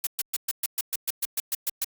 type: noise bursts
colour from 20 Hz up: blue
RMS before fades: -26 dBFS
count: 13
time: 0.04-1.844 s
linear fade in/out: 2 ms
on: 28 ms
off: 120 ms
effects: Opus 48 kbps